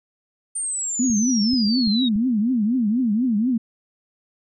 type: exponential sweep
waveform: sine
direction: down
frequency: 9000 to 3721 Hz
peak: -23 dBFS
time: 0.55-2.09 s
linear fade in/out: 10 ms
type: tone with vibrato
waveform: sine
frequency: 230.9 Hz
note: A#3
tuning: 16 cents flat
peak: -17 dBFS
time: 0.99-3.58 s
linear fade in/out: 10 ms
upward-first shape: triangle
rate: 4.1 Hz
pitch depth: 260 cents each way
type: clicks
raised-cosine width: 5 ms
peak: -23 dBFS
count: 4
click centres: 1.101 / 1.534 / 1.875 / 2.159 s
effects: none